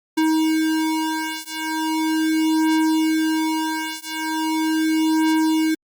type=beating tone pair; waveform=square; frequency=316.5 / 316.89 Hz; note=D#4 / D#4; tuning=+30 / +32 cents; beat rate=0.39 Hz; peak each=-22 dBFS; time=0.17-5.75 s; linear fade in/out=10 ms; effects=Opus 48 kbps